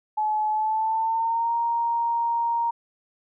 sine tone with pitch glide, 856 to 933.5 Hz, A5 to A#5, -48 to +2 cents, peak -21 dBFS, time 0.17-2.71 s, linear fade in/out 10 ms, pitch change +150 cents, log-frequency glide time 0.5-1.54 s, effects none

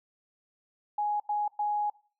sine tone bursts at uneven times, 833 Hz, G#5, 5 cents sharp, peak -26 dBFS, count 3, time 0.98-1.2 / 1.29-1.48 / 1.59-1.9 s, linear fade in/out 5 ms, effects noise-tail reverb RT60 0.4 s tail -22 dB re dry

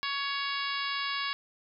harmonic tone, 559 Hz, C#5, 14 cents sharp, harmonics 2 / 3 / 4 / 5 / 6 / 7 / 8 / 9, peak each -35 / -37 / -38 / -39 / -40 / -40 / -41 / -42 dBFS, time 0.03-1.33 s, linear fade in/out 0 ms, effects none

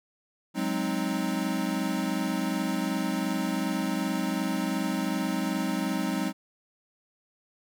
square chord, Ab dominant seventh, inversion third, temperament equal, 185 / 207.7 / 261.6 / 311.1 Hz, Gb3 / Ab3 / C4 / Eb4, 0 / 0 / 0 / 0 cents, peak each -33 dBFS, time 0.54-6.33 s, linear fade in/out 50 ms, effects none

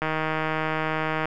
click train, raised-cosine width 0.5 ms, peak -11 dBFS, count 195, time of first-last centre 0.02-1.256 s, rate 157 Hz, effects none

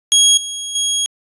20% pulse tone with level steps, 3300 Hz, G#7, 12 cents flat, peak -3 / -18 / -10 dBFS, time 0.12-1.06 s, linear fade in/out 0 ms, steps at 0.37 / 0.75 s, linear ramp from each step 5 ms, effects resampled to 24000 Hz

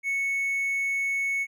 triangle tone with hard clipping, 2210 Hz, C#7, 6 cents flat, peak -25 dBFS, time 0.03-1.47 s, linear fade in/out 50 ms, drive 5 dB, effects none

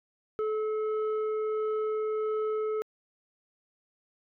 sine tone pair together, 431.8 / 1293.9 Hz, A4 / E6, -33 / -33 cents, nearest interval octave + perfect fifth, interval 1900 cents, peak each -26 / -36 dBFS, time 0.39-2.82 s, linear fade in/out 0 ms, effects tanh soft clip ceiling -24 dBFS

